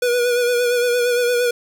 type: tone with vibrato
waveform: square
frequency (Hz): 486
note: B4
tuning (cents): -28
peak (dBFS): -16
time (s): 0.02-1.51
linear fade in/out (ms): 5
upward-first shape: sine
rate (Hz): 8.7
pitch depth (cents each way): 33
effects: 9-bit